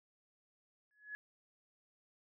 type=tone with exponential growth; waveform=sine; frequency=1693 Hz; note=G#6; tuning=33 cents sharp; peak=-39 dBFS; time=0.91-1.15 s; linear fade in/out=0 ms; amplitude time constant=51 ms; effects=none